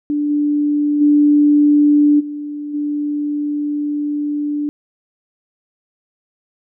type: tone with level steps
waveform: sine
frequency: 293.8 Hz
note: D4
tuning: 1 cent sharp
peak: -15 / -13 / -8 / -23 / -17 dBFS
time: 0.1-4.69 s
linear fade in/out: 0 ms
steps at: 0.29 / 1 / 2.19 / 2.73 s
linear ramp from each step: 20 ms
effects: none